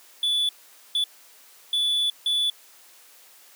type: tone bursts at uneven times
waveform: triangle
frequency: 3456 Hz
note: A7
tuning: 32 cents flat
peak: -19 dBFS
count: 4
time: 0.23-0.49 / 0.95-1.04 / 1.73-2.1 / 2.26-2.5 s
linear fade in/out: 2 ms
effects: white hiss -52 dBFS RMS until 3.55 s + high-pass 400 Hz 12 dB/octave